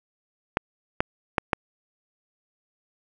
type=clicks; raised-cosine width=0.5 ms; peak=-5 dBFS; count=4; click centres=0.571 / 1.005 / 1.382 / 1.532 s; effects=none